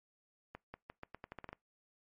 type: accelerating click train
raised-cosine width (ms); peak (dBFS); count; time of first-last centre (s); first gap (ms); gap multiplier
0.5; -30; 11; 0.55-1.53; 190; 0.84
effects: noise-tail reverb RT60 0.2 s tail -24 dB re dry + MP3 32 kbps